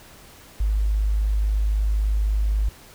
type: tone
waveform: sine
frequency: 51.91 Hz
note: G#1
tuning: in tune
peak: -18 dBFS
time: 0.6-2.69 s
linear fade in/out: 5 ms
effects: pink hiss -47 dBFS RMS until 2.94 s